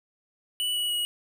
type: tone with pitch steps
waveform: square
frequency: 2960 / 2933 / 2906 Hz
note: F#7 / F#7 / F#7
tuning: 0 / -16 / -32 cents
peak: -26 dBFS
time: 0.6-1.05 s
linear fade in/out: 0 ms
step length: 150 ms
effects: none